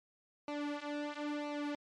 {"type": "tone with flanger", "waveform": "sawtooth", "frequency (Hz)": 293.5, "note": "D4", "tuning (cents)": -1, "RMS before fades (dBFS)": -39, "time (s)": [0.48, 1.75], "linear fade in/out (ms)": 2, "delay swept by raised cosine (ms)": [0.59, 4.39], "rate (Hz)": 1, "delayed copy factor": -0.9, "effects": ["low-pass 4000 Hz 12 dB/octave", "MP3 64 kbps"]}